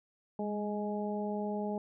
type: harmonic tone with a mistuned harmonic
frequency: 208.9 Hz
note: G#3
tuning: 10 cents sharp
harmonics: 1 / 2 / 3 / 4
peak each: -35 / -38 / -40 / -41 dBFS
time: 0.39-1.78 s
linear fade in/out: 2 ms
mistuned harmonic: 1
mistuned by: -26 cents
effects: none